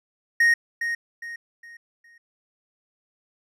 triangle tone with echo, 1864.7 Hz, A#6, in tune, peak -13 dBFS, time 0.4-0.54 s, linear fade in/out 5 ms, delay 410 ms, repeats 4, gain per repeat -9 dB, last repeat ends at 2.18 s, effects resampled to 32000 Hz

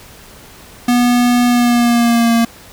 square tone with pitch glide, 243.6 to 231.4 Hz, B3 to A#3, -24 to -13 cents, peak -10 dBFS, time 0.88-2.45 s, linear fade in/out 5 ms, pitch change -89 cents, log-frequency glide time 1.47-2.34 s, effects pink hiss -39 dBFS RMS until 2.72 s

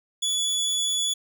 25% pulse tone, 3421 Hz, A7, 49 cents flat, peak -19 dBFS, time 0.22-1.14 s, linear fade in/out 10 ms, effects none

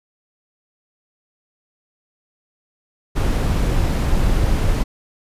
brown noise, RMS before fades -17 dBFS, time 3.15-4.84 s, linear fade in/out 20 ms, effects resampled to 32000 Hz

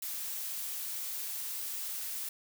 blue noise, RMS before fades -38 dBFS, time 0.02-2.29 s, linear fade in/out 5 ms, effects none

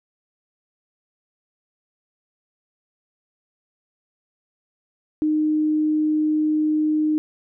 sine tone, 307 Hz, D#4, 23 cents flat, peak -17 dBFS, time 5.22-7.18 s, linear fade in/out 0 ms, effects none

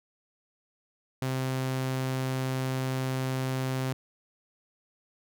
sawtooth tone, 130.8 Hz, C3, in tune, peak -24 dBFS, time 1.22-3.93 s, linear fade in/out 2 ms, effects none

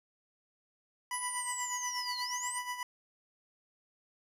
25% pulse tone with tremolo, 987.8 Hz, B5, in tune, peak -30 dBFS, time 1.11-2.83 s, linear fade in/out 2 ms, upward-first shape sine, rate 8.3 Hz, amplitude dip 65%
sine linear two-way sweep, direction down then up, 10380 to 4100 to 9040 Hz, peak -37 dBFS, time 1.13-2.59 s, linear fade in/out 10 ms, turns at 2.19 s
effects resampled to 32000 Hz

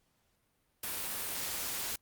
white noise, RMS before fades -37 dBFS, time 0.83-1.96 s, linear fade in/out 5 ms, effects pink hiss -75 dBFS RMS until 2.01 s + Opus 48 kbps

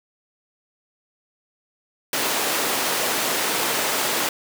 pink high-pass noise, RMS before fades -23 dBFS, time 2.13-4.29 s, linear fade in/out 2 ms, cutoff 380 Hz, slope 12 dB/octave, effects none

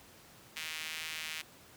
sawtooth tone with high-pass filter, 158 Hz, D#3, 27 cents sharp, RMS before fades -41 dBFS, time 0.56-1.42 s, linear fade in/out 10 ms, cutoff 2400 Hz, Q 1.8, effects pink hiss -57 dBFS RMS until 1.76 s + high-pass 80 Hz 12 dB/octave

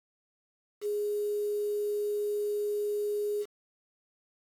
sine tone with quantisation, 414.8 Hz, G#4, 2 cents flat, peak -28 dBFS, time 0.81-3.46 s, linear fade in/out 50 ms, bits 8, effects AAC 64 kbps

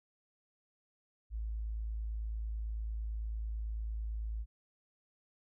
sine tone, 54.5 Hz, A1, 16 cents flat, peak -35 dBFS, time 1.3-4.46 s, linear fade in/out 50 ms, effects none

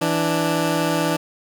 15% pulse tone pair together, 164.83 / 293.7 Hz, E3 / D4, 0 / 0 cents, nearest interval minor seventh, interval 1000 cents, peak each -15 dBFS, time 0.01-1.17 s, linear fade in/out 10 ms, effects none

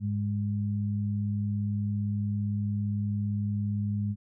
sine tone pair together, 104.4 / 204.4 Hz, G#2 / G#3, +10 / -27 cents, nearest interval octave, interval 1163 cents, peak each -28 / -31 dBFS, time 0-4.16 s, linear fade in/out 50 ms, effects none

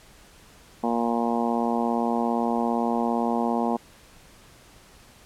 harmonic tone, 117.5 Hz, A#2, 14 cents sharp, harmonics 2 / 3 / 4 / 5 / 6 / 7 / 8 / 9, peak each -25 / -32 / -31 / -34 / -30 / -30 / -33 / -37 dBFS, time 0.83-3.77 s, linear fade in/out 10 ms, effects pink hiss -52 dBFS RMS until 5.25 s + low-pass 12000 Hz 12 dB/octave

